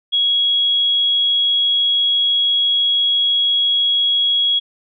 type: tone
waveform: sine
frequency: 3322 Hz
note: G#7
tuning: in tune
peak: -13 dBFS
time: 0.12-4.6 s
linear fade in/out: 20 ms
effects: none